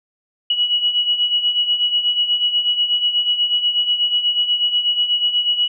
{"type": "beating tone pair", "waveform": "sine", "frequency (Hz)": [2918, 2926.2], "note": ["F#7", "F#7"], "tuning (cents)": [-25, -20], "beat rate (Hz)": 8.2, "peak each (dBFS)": [-22, -16], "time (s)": [0.5, 5.68], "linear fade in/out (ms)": 5, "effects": []}